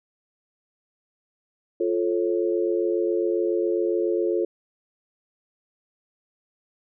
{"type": "chord", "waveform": "sine", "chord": "F augmented", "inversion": "none", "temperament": "just", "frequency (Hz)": [349.2, 436.5, 545.7], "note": ["F4", "A4", "C#5"], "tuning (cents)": [0, -14, -27], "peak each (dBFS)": [-23, -25, -29], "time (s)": [1.8, 4.45], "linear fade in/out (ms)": 5, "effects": []}